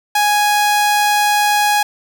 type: tone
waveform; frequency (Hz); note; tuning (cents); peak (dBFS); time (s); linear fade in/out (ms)
sawtooth; 830.6; G#5; 0; -8; 0.15-1.83; 5
effects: none